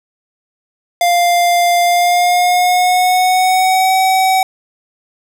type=tone with pitch glide; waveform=square; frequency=698.5 to 757.3 Hz; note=F5 to F#5; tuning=0 to +40 cents; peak=-10 dBFS; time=1.01-4.43 s; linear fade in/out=2 ms; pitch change=+140 cents; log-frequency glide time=1.83-3.94 s; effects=none